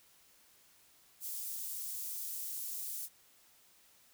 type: high-pass noise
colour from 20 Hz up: white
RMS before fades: -41 dBFS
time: 1.2-3.09 s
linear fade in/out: 50 ms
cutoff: 7900 Hz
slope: 12 dB/octave
effects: white hiss -65 dBFS RMS until 4.13 s